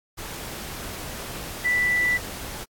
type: tone in noise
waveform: sine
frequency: 1975.5 Hz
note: B6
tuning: in tune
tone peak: -19 dBFS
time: 1.64-2.18 s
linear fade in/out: 20 ms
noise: pink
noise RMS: -35 dBFS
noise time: 0.17-2.65 s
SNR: +13 dB
effects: AAC 64 kbps